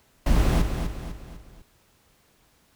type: noise with echo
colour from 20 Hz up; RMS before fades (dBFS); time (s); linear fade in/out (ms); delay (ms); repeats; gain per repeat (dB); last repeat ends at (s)
brown; -19; 0.26-0.62; 5; 250; 4; -7; 1.62
effects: pink hiss -62 dBFS RMS until 2.75 s